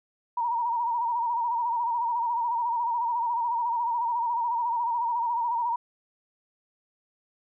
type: tone with vibrato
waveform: sine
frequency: 943 Hz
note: A#5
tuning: 20 cents sharp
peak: -24 dBFS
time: 0.37-5.76 s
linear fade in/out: 5 ms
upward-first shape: sine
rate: 14 Hz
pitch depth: 65 cents each way
effects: none